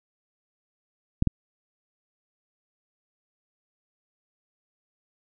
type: clicks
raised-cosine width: 5 ms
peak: -8 dBFS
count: 2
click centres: 1.224 / 1.273 s
effects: none